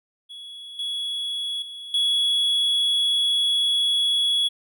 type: tone with level steps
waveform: triangle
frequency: 3366 Hz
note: G#7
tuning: 23 cents sharp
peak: -35 / -24 / -33 / -17 dBFS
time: 0.29-4.49 s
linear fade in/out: 20 ms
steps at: 0.79 / 1.62 / 1.94 s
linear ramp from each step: 2 ms
effects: none